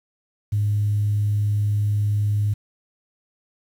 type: tone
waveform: sine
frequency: 103.83 Hz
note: G#2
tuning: in tune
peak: -17 dBFS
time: 0.52-2.54 s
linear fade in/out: 10 ms
effects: tanh soft clip ceiling -13 dBFS + 8-bit